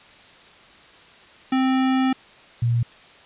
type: tone pair in turn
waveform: square / sine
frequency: 261.6 / 118.26 Hz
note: C4 / A#2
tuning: 0 / +25 cents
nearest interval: octave + major second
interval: 1375 cents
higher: first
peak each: -18 / -17 dBFS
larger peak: second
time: 1.52-2.13 / 2.62-2.83 s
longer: first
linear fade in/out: 5 ms
effects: white hiss -48 dBFS RMS until 3.25 s + resampled to 8000 Hz